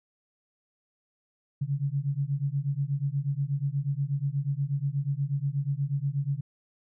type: beating tone pair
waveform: sine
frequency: 136.3 / 144.6 Hz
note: C#3 / D3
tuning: -29 / -27 cents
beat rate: 8.3 Hz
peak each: -29 / -29 dBFS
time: 1.61-6.41 s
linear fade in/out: 10 ms
effects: none